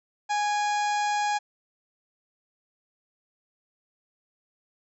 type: harmonic tone with a mistuned harmonic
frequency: 830.6 Hz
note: G#5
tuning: in tune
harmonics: 1 / 2 / 3 / 4 / 5 / 6 / 7 / 8 / 9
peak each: -24 / -33 / -37 / -41 / -42 / -43 / -47 / -42 / -45 dBFS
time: 0.29-1.39 s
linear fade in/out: 20 ms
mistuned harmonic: 3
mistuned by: -38 cents
effects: none